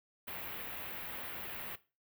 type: band-stop noise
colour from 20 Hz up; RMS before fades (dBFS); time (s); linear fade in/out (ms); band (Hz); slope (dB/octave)
white; -43; 0.27-1.76; 10; 3000 to 15000; 24
effects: noise-tail reverb RT60 0.3 s tail -17 dB re dry